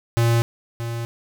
square tone with echo, 116.7 Hz, A#2, 2 cents sharp, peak -16 dBFS, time 0.17-0.42 s, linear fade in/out 0 ms, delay 630 ms, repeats 1, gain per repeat -10 dB, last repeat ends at 1.05 s, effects none

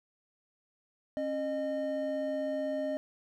triangle tone pair together, 272.2 / 612 Hz, C#4 / D#5, -31 / -29 cents, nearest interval octave + major second, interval 1402 cents, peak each -34 / -30 dBFS, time 1.17-2.97 s, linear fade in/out 0 ms, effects none

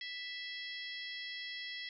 harmonic tone with a mistuned harmonic, 659.3 Hz, E5, in tune, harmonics 3 / 4 / 5 / 6 / 7 / 8, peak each -44 / -54 / -46 / -52 / -53 / -50 dBFS, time 0.01-1.89 s, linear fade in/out 2 ms, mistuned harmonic 6, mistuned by +60 cents, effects none

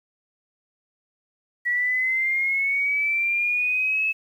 sine linear sweep, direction up, 1930 to 2606 Hz, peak -20 dBFS, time 1.65-4.13 s, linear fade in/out 20 ms, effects 9-bit

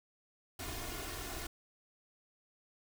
pink noise with comb filter, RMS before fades -42 dBFS, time 0.59-1.47 s, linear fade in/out 5 ms, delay 2.8 ms, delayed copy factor +0.7, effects none

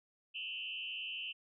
sine tone with frequency modulation, 2839 Hz, F7, 28 cents sharp, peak -39 dBFS, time 0.34-1.33 s, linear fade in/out 20 ms, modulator 91.6 Hz, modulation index 2.7, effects none

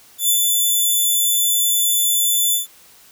5% pulse tone with ADSR envelope, 3501 Hz, A7, 9 cents flat, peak -5 dBFS, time 0.18-2.67 s, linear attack 110 ms, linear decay 88 ms, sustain -2 dB, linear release 130 ms, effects white hiss -48 dBFS RMS until 3.11 s

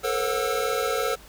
square tone cluster, 435.5 / 475.4 / 538 / 732 / 1321 Hz, A4 / A#4 / C5 / F#5 / E6, -18 / +34 / +48 / -19 / +3 cents, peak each -30 / -30 / -30 / -34 / -31 dBFS, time 0.03-1.16 s, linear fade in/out 20 ms, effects added 50 Hz sine -49 dBFS peak until 1.28 s + pink hiss -49 dBFS RMS until 1.28 s

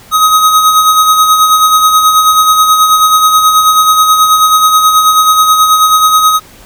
square tone with tremolo, 1262 Hz, D#6, 24 cents sharp, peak -3 dBFS, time 0.11-6.4 s, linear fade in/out 50 ms, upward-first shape sine, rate 9.3 Hz, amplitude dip 45%, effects pink hiss -37 dBFS RMS until 6.65 s

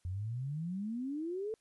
sine exponential sweep, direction up, 86.5 to 451.3 Hz, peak -35 dBFS, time 0.05-1.54 s, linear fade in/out 0 ms, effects white hiss -75 dBFS RMS until 1.6 s + resampled to 24000 Hz

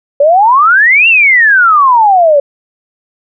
sine exponential two-way sweep, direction up then down, 553 to 2794 to 553 Hz, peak -3 dBFS, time 0.2-2.4 s, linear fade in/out 5 ms, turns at 1.08 s, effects none

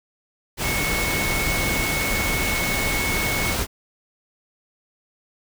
sine tone in noise, 2200 Hz, C#7, 14 cents flat, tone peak -25 dBFS, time 0.62-3.55 s, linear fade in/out 50 ms, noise pink, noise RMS -24 dBFS, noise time 0.57-3.67 s, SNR -4 dB, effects none

